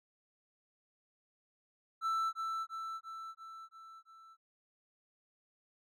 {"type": "tone with echo", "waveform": "triangle", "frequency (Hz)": 1327, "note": "E6", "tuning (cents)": 11, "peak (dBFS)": -29, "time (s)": [2.01, 2.33], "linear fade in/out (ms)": 50, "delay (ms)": 340, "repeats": 6, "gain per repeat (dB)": -4, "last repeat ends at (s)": 4.37, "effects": []}